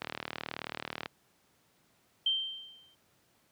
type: click train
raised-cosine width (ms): 0.3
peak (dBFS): -19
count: 41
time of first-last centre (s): 0.02-1.059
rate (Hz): 38.5
type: tone with exponential decay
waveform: sine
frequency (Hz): 3136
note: G7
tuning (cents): 0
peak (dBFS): -24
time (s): 2.26-2.95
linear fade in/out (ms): 5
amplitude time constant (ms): 150
effects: pink hiss -69 dBFS RMS until 3.51 s + high-pass 100 Hz 12 dB/octave